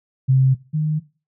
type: tone pair in turn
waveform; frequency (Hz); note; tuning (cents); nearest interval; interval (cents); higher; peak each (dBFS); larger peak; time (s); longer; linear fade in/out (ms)
sine; 132.1 / 153.81; C3 / D#3; +17 / -20; minor third; 263; second; -11 / -17; first; 0.28-0.55 / 0.73-1; neither; 20
effects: noise-tail reverb RT60 0.3 s tail -17 dB re dry